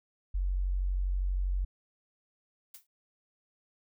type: tone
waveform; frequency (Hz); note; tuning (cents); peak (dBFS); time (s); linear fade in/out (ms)
sine; 46.25; F#1; 0; -27; 0.34-1.65; 10
type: noise with exponential decay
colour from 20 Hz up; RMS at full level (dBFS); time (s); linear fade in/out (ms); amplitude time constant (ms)
blue; -43; 2.74-2.87; 5; 27
effects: none